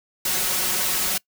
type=noise with comb filter; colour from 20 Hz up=white; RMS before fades=-23 dBFS; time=0.25-1.18 s; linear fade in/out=5 ms; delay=5.4 ms; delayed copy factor=+0.9; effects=noise-tail reverb RT60 0.1 s tail -23 dB re dry